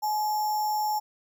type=tone with sample-and-hold; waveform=sine; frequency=850 Hz; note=G#5; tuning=40 cents sharp; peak=-24 dBFS; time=0.02-1 s; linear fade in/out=20 ms; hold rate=6300 Hz; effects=none